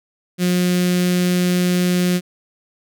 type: tone with notch filter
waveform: sawtooth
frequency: 179.2 Hz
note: F3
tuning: 45 cents sharp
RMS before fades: -17 dBFS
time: 0.38-2.21 s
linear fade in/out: 50 ms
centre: 900 Hz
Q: 0.53
effects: none